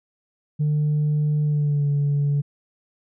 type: tone with pitch glide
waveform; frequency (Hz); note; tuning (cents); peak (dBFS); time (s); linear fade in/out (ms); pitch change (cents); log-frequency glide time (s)
sine; 150 to 143.64; D3 to D3; +37 to -38; -16; 0.59-2.42; 20; -75; 1.44-1.87
effects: tanh soft clip ceiling -16 dBFS